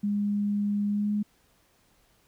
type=tone with pitch glide; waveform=sine; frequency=204.8 to 208.1 Hz; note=G#3 to G#3; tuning=-24 to +4 cents; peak=-24 dBFS; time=0.03-1.23 s; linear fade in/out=10 ms; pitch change=+28 cents; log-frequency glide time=0.88-1.12 s; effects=pink hiss -65 dBFS RMS until 2.27 s